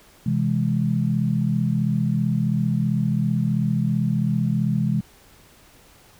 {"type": "chord", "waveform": "sine", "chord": "C augmented", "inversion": "none", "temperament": "equal with one note detuned", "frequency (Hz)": [129.46, 164.81, 207.7], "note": ["C3", "E3", "G#3"], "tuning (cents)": [-18, 0, 0], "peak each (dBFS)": -23, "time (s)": [0.26, 5.01], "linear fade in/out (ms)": 5, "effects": ["pink hiss -52 dBFS RMS until 6.19 s"]}